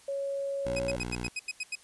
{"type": "tone", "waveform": "sine", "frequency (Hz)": 554.4, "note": "C#5", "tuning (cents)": 0, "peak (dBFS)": -30, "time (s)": [0.08, 0.96], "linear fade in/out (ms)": 5}
{"type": "tone with vibrato", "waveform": "10% pulse", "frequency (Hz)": 60.3, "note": "B1", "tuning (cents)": -41, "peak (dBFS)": -26, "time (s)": [0.65, 1.29], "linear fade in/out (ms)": 10, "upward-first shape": "triangle", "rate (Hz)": 18, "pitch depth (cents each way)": 19}
{"type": "tone bursts", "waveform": "sawtooth", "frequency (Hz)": 2522, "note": "D#7", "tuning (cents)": 23, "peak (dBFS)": -28, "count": 9, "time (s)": [0.76, 1.754], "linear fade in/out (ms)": 5, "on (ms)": 34, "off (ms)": 86}
{"effects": ["white hiss -57 dBFS RMS until 1.83 s", "resampled to 24000 Hz"]}